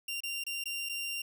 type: tone with dropouts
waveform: sawtooth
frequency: 2776 Hz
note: F7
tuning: 11 cents flat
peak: -31 dBFS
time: 0.08-1.22 s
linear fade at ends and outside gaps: 5 ms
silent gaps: 0.205-0.234 / 0.439-0.465 / 0.64-0.656 / 0.89-0.894 s
effects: none